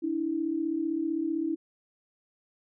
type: tone pair together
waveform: sine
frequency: 291 / 326.6 Hz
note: D4 / E4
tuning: -16 / -16 cents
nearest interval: major second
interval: 200 cents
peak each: -32 / -28 dBFS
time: 0.02-1.56 s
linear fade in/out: 20 ms
effects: none